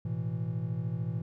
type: chord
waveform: triangle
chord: A suspended second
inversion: none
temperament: equal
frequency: 110 / 123.47 / 164.81 Hz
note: A2 / B2 / E3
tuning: 0 / 0 / 0 cents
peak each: -33 dBFS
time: 0.05-1.22 s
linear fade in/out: 5 ms
effects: none